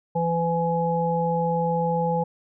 harmonic tone, 167.9 Hz, E3, 32 cents sharp, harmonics 1 / 3 / 5, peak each -25 / -25 / -25 dBFS, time 0.15-2.24 s, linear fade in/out 10 ms, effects none

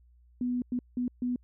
sine tone bursts at uneven times, 246.9 Hz, B3, in tune, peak -27 dBFS, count 4, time 0.41-0.62 / 0.72-0.79 / 0.97-1.08 / 1.22-1.36 s, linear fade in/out 2 ms, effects added 60 Hz sine -57 dBFS peak until 1.43 s

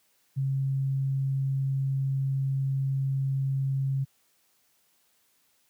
sine tone, 135.5 Hz, C#3, 39 cents flat, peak -24 dBFS, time 0.36-4.05 s, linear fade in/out 20 ms, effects white hiss -68 dBFS RMS until 5.69 s + high-pass 80 Hz 12 dB/octave

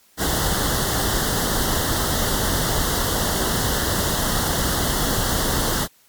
pink band-stop noise, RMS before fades -21 dBFS, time 0.17-5.88 s, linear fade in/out 50 ms, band 2000 to 2900 Hz, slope 96 dB/octave, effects white hiss -56 dBFS RMS until 6.08 s + MP3 96 kbps

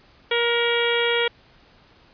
harmonic tone with a mistuned harmonic, 472.8 Hz, A#4, 24 cents sharp, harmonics 1 / 2 / 3 / 4 / 5 / 6 / 7 / 8, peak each -22 / -30 / -28 / -28 / -27 / -31 / -26 / -39 dBFS, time 0.31-1.28 s, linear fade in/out 5 ms, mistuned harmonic 5, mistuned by -41 cents, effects pink hiss -54 dBFS RMS until 2.13 s + resampled to 11025 Hz

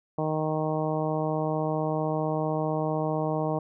harmonic tone, 155.56 Hz, D#3, in tune, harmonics 1 / 2 / 3 / 4 / 5 / 6 / 7, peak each -30 / -32 / -32 / -31 / -34 / -37 / -39 dBFS, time 0.18-3.59 s, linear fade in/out 5 ms, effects none

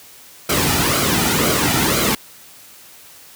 pink noise with flanger, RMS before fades -17 dBFS, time 0.49-2.15 s, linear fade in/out 5 ms, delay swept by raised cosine 1.1 to 1.89 ms, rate 2 Hz, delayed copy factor -0.6, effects white hiss -43 dBFS RMS until 3.35 s + high-pass 60 Hz 12 dB/octave

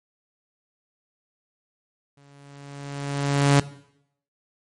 sawtooth tone with exponential growth, 141.3 Hz, C#3, 34 cents sharp, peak -9 dBFS, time 2.17-3.6 s, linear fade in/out 5 ms, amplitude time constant 310 ms, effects noise-tail reverb RT60 0.7 s tail -17 dB re dry + MP3 48 kbps

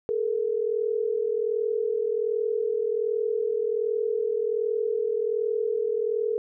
sine tone pair together, 424.9 / 466.2 Hz, G#4 / A#4, +40 / 0 cents, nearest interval major second, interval 160 cents, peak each -26 dBFS, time 0.09-6.38 s, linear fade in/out 0 ms, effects none

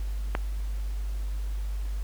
click, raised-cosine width 0.5 ms, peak -12 dBFS, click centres 0.351 s, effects added 50 Hz sine -28 dBFS peak until 2.03 s + pink hiss -51 dBFS RMS until 2.03 s

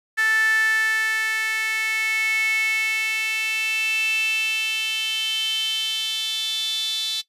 sawtooth tone with high-pass filter sweep, 440 Hz, A4, in tune, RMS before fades -23 dBFS, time 0.17-7.22 s, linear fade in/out 20 ms, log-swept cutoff 1700 to 3700 Hz, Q 9.1, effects noise-tail reverb RT60 0.1 s tail -17 dB re dry + resampled to 32000 Hz

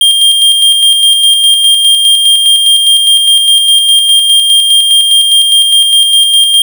square tone with tremolo, 3204 Hz, G7, 37 cents sharp, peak -3 dBFS, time 0.01-6.62 s, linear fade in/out 2 ms, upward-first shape square, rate 4.9 Hz, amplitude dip 35%, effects none

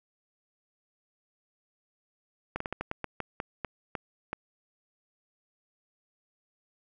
slowing click train, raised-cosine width 0.5 ms, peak -17 dBFS, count 12, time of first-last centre 2.56-4.33 s, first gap 44 ms, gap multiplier 1.24, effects none

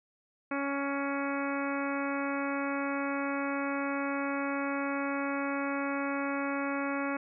harmonic tone with a mistuned harmonic, 279 Hz, C#4, 11 cents sharp, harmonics 1 / 2 / 3 / 4 / 5 / 6 / 7 / 8 / 9, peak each -33 / -37 / -41 / -39 / -39 / -43 / -46 / -42 / -46 dBFS, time 0.51-7.17 s, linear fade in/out 5 ms, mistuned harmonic 9, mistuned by +21 cents, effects none

